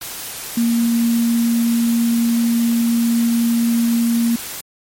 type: tone in noise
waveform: sine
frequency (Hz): 233.1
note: A#3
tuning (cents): 0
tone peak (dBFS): -13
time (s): 0.57-4.36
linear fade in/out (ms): 5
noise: white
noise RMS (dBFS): -29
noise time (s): 0.01-4.61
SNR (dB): +13
effects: MP3 64 kbps